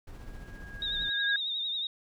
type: noise with tremolo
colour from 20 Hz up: brown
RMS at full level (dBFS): -42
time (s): 0.07-1.1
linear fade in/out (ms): 5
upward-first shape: sine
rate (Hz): 15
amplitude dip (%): 35
type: tone with exponential growth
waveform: sine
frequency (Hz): 1638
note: G#6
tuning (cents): -24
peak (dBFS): -24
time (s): 0.16-1.36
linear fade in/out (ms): 2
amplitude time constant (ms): 260
type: tone with vibrato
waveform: sine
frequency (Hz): 3709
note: A#7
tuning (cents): -9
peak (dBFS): -30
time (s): 0.82-1.87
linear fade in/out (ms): 2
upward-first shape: triangle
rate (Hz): 11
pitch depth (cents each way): 70
effects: none